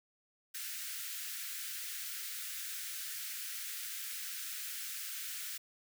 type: high-pass noise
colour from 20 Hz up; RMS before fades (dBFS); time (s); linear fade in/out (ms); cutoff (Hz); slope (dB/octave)
white; -42; 0.54-5.58; 10; 1400; 48
effects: none